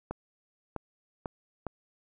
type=clicks; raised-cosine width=1 ms; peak=-20 dBFS; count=4; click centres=0.11 / 0.763 / 1.258 / 1.667 s; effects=none